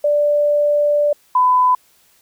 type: tone pair in turn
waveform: sine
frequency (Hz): 587.3 / 1003.4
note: D5 / B5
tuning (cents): 0 / +27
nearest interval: major sixth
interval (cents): 927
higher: second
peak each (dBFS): -12 / -10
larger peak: second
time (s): 0.04-1.13 / 1.35-1.75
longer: first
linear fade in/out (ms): 5
effects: white hiss -55 dBFS RMS until 2.21 s